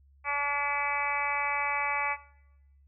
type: harmonic tone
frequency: 286.5 Hz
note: D4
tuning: 43 cents flat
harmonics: 2 / 3 / 4 / 5 / 6 / 7 / 8 / 9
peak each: -42 / -34 / -33 / -39 / -40 / -35 / -32 / -41 dBFS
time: 0.24-2.17 s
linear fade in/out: 50 ms
effects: noise-tail reverb RT60 0.9 s tail -20 dB re dry + added 69 Hz sine -57 dBFS peak until 2.87 s